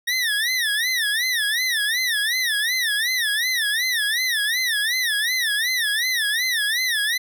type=tone with vibrato; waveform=25% pulse; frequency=1844 Hz; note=A#6; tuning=19 cents flat; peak=-16 dBFS; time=0.07-7.18 s; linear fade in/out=10 ms; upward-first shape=sine; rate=2.7 Hz; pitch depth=190 cents each way; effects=none